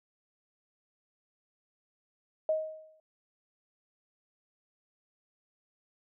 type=tone with exponential decay; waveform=sine; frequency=628 Hz; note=D#5; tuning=16 cents sharp; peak=-23 dBFS; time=2.49-3 s; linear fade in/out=2 ms; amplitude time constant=110 ms; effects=none